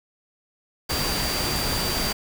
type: tone in noise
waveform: sine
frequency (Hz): 4699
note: D8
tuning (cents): 0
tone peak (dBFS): -29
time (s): 0.89-2.13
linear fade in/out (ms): 10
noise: pink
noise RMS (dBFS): -26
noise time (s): 0.89-2.13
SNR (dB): -6
effects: none